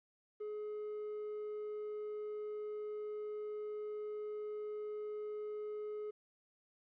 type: tone with quantisation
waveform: triangle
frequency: 422.2 Hz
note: G#4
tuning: 29 cents sharp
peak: -38 dBFS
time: 0.4-6.11 s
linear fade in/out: 10 ms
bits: 11
effects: low-pass 2000 Hz 12 dB/octave